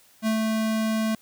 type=tone with ADSR envelope; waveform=square; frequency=220 Hz; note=A3; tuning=in tune; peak=-21 dBFS; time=0.22-1.15 s; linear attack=50 ms; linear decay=99 ms; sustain=-2 dB; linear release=3 ms; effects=white hiss -57 dBFS RMS until 1.21 s